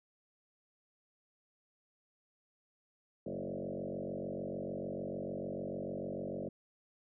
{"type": "tone with frequency modulation", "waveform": "sine", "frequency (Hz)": 380, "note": "F#4", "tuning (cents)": 46, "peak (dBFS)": -37, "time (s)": [3.26, 6.49], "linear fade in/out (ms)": 5, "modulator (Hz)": 46.7, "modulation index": 5, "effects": []}